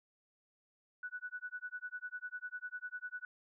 sine tone with tremolo, 1480 Hz, F#6, in tune, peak -38 dBFS, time 1.03-3.25 s, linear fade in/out 2 ms, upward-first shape sine, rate 10 Hz, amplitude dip 100%, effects none

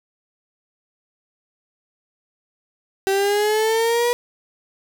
35% pulse linear sweep, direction up, 384.9 to 485.5 Hz, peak -15 dBFS, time 3.07-4.13 s, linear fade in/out 0 ms, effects none

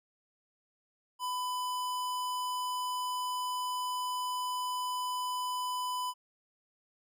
square tone, 1000 Hz, B5, 21 cents sharp, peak -33 dBFS, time 1.19-6.14 s, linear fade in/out 50 ms, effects none

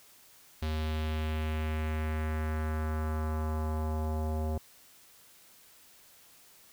square tone with low-pass filter sweep, 78 Hz, D#2, 5 cents sharp, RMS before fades -32 dBFS, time 0.62-4.58 s, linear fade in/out 5 ms, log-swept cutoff 4100 to 680 Hz, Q 1.9, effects white hiss -58 dBFS RMS until 6.72 s

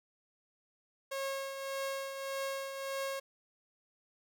sawtooth tone with tremolo, 544 Hz, C#5, 33 cents flat, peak -30 dBFS, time 1.11-3.2 s, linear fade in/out 10 ms, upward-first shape triangle, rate 1.7 Hz, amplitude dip 55%, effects none

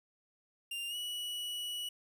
45% pulse tone with pitch glide, 2794 to 2935 Hz, F7 to F#7, 0 to -15 cents, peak -37 dBFS, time 0.71-1.89 s, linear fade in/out 5 ms, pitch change +85 cents, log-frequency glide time 0.88-0.96 s, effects none

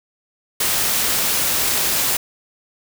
white noise, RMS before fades -19 dBFS, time 0.6-2.17 s, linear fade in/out 5 ms, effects none

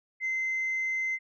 sine tone, 2068 Hz, C7, 21 cents flat, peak -26 dBFS, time 0.2-1.19 s, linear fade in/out 50 ms, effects tanh soft clip ceiling -24 dBFS

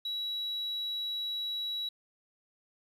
sine tone, 3900 Hz, B7, 23 cents flat, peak -31 dBFS, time 0.05-1.89 s, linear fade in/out 5 ms, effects tanh soft clip ceiling -29 dBFS + 10-bit

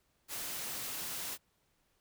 white noise, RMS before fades -40 dBFS, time 0.28-1.38 s, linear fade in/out 50 ms, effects pink hiss -75 dBFS RMS until 2 s

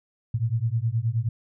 sine beating tone pair, 110 / 119.5 Hz, A2 / A#2, 0 / +43 cents, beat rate 9.5 Hz, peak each -25 dBFS, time 0.34-1.29 s, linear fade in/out 5 ms, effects none

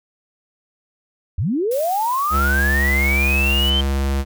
sine linear sweep, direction up, 65.41 to 3136 Hz, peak -17 dBFS, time 1.38-3.81 s, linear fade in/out 5 ms
blue noise, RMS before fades -33 dBFS, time 1.71-3.7 s, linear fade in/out 5 ms
square tone with pitch glide, 69.3 to 68.46 Hz, C#2 to C#2, 0 to -21 cents, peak -18 dBFS, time 2.3-4.25 s, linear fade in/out 50 ms, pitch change -21 cents, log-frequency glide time 2.74-3.43 s
effects none

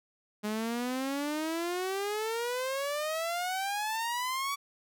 sawtooth exponential sweep, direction up, 207.7 to 1144 Hz, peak -27 dBFS, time 0.43-4.56 s, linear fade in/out 20 ms, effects none

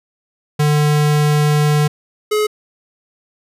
square tone pair in turn, 149.1 / 424.4 Hz, D3 / G#4, +27 / +38 cents, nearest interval octave + tritone, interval 1811 cents, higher second, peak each -12 / -14 dBFS, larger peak first, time 0.59-1.88 / 2.31-2.47 s, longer first, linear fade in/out 10 ms, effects resampled to 32000 Hz

